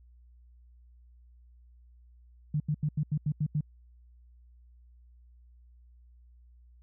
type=tone bursts; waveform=sine; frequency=150 Hz; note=D3; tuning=37 cents sharp; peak=-25 dBFS; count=8; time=2.54-3.609 s; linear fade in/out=5 ms; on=61 ms; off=83 ms; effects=added 60 Hz sine -54 dBFS peak until 6.82 s